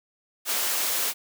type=high-pass noise; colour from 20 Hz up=white; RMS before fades=-26 dBFS; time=0.45-1.14 s; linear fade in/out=50 ms; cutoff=370 Hz; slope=12 dB/octave; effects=none